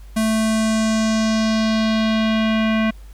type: tone with low-pass filter sweep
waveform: square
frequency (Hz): 220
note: A3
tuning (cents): 0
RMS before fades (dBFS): -18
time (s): 0.16-2.91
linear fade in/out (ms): 10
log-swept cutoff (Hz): 11000 to 2400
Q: 2
effects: added 50 Hz sine -36 dBFS peak until 3.13 s + pink hiss -53 dBFS RMS until 3.13 s